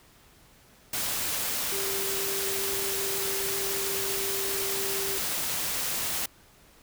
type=tone in noise; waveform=sine; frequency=392 Hz; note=G4; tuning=in tune; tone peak=-34 dBFS; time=1.72-5.18 s; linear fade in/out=5 ms; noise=white; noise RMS=-30 dBFS; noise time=0.93-6.26 s; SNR=-7 dB; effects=pink hiss -57 dBFS RMS until 6.82 s